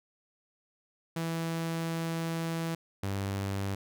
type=tone pair in turn; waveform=sawtooth; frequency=164.81 / 98.45 Hz; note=E3 / G2; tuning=0 / +8 cents; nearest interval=major sixth; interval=892 cents; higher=first; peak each=-27 dBFS; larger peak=neither; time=1.16-2.75 / 3.03-3.75 s; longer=first; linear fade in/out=5 ms; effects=none